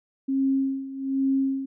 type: tone with tremolo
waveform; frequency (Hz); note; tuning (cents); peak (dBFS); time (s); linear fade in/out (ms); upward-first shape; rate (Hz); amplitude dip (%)
sine; 269.5; C#4; -49; -19; 0.28-1.66; 10; sine; 1.2; 80
effects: none